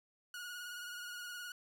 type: tone with vibrato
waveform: sawtooth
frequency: 1446 Hz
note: F#6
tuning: 40 cents flat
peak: -40 dBFS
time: 0.34-1.52 s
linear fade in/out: 2 ms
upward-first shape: triangle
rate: 19 Hz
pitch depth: 42 cents each way
effects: none